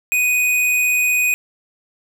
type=tone; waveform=square; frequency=2489 Hz; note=D#7; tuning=in tune; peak=-15 dBFS; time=0.12-1.34 s; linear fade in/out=0 ms; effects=none